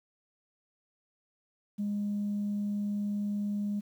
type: tone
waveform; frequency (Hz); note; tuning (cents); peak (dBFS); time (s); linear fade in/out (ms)
sine; 205.2; G#3; -21; -28; 1.78-3.81; 20
effects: tanh soft clip ceiling -26 dBFS + 10-bit